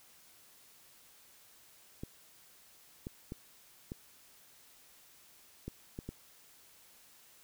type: clicks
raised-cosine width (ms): 3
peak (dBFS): -27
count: 7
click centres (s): 2.035 / 3.069 / 3.321 / 3.919 / 5.68 / 5.989 / 6.09
effects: white hiss -61 dBFS RMS until 7.43 s